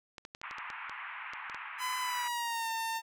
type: clicks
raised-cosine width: 0.2 ms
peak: -27 dBFS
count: 11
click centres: 0.182 / 0.251 / 0.349 / 0.415 / 0.511 / 0.584 / 0.702 / 0.896 / 1.335 / 1.498 / 1.546 s
type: band-pass noise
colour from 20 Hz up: pink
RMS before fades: -43 dBFS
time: 0.43-2.28 s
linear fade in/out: 5 ms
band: 920 to 2600 Hz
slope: 48 dB/octave
type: tone with pitch glide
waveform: sawtooth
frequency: 1009 to 904.1 Hz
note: B5 to A5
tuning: +37 to +47 cents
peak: -29 dBFS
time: 1.78-3.02 s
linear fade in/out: 50 ms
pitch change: -190 cents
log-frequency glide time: 2-2.69 s
effects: none